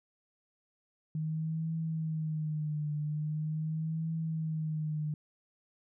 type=tone with vibrato; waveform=sine; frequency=155.56 Hz; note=D#3; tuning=in tune; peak=-31 dBFS; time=1.15-5.14 s; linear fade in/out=2 ms; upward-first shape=triangle; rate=0.42 Hz; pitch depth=76 cents each way; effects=none